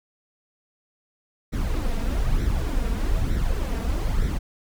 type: noise with flanger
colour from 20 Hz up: brown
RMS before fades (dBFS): -23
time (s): 1.52-4.39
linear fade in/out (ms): 20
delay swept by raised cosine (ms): 0.52 to 4.42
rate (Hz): 1.1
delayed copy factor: +0.6
effects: none